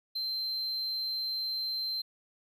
triangle tone, 4118 Hz, C8, 28 cents flat, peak -30 dBFS, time 0.15-2.02 s, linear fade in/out 10 ms, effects none

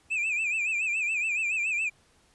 triangle tone with vibrato, 2508 Hz, D#7, 13 cents sharp, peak -24 dBFS, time 0.1-1.9 s, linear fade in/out 20 ms, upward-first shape sine, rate 7.1 Hz, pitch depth 110 cents each way, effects pink hiss -63 dBFS RMS until 2.34 s + resampled to 24000 Hz

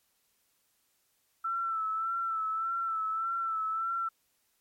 sine tone with vibrato, 1330 Hz, E6, 15 cents sharp, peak -29 dBFS, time 1.44-4.09 s, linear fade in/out 10 ms, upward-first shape sine, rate 1.7 Hz, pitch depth 40 cents each way, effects white hiss -73 dBFS RMS until 4.6 s + MP3 64 kbps

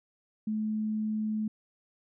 sine tone, 215.6 Hz, A3, 35 cents flat, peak -28 dBFS, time 0.47-1.48 s, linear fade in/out 5 ms, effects none

